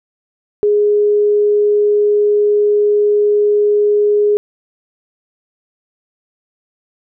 sine tone, 415.3 Hz, G#4, in tune, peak -9 dBFS, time 0.63-4.37 s, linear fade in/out 0 ms, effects none

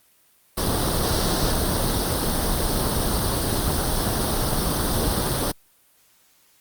pink noise with comb filter, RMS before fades -22 dBFS, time 0.57-5.52 s, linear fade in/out 10 ms, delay 0.21 ms, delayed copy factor +0.7, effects white hiss -59 dBFS RMS until 6.6 s + Opus 32 kbps

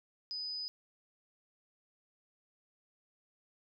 sine tone, 4990 Hz, D#8, 4 cents sharp, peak -37 dBFS, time 0.31-0.68 s, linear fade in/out 0 ms, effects none

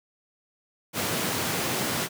pink high-pass noise, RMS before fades -28 dBFS, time 0.93-2.09 s, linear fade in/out 50 ms, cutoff 110 Hz, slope 24 dB/octave, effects none

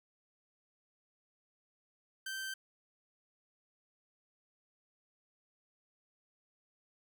sawtooth tone, 1555 Hz, G6, 14 cents flat, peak -35 dBFS, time 2.26-2.54 s, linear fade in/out 5 ms, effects none

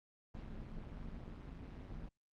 brown noise with amplitude modulation, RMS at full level -44 dBFS, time 0.34-2.09 s, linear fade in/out 10 ms, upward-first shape sine, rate 192 Hz, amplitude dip 80%, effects low-pass 4000 Hz 12 dB/octave + Opus 48 kbps

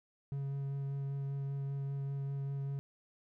triangle tone with vibrato, 138.59 Hz, C#3, in tune, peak -33 dBFS, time 0.32-2.79 s, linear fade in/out 0 ms, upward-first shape sine, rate 5.1 Hz, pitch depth 10 cents each way, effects none

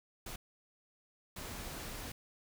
pink noise bursts at uneven times, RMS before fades -44 dBFS, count 2, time 0.26-0.36 / 1.36-2.12 s, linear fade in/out 5 ms, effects none

